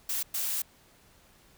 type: noise bursts at uneven times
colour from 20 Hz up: blue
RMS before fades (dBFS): -31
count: 2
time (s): 0.09-0.23 / 0.34-0.62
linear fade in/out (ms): 5
effects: pink hiss -60 dBFS RMS until 1.57 s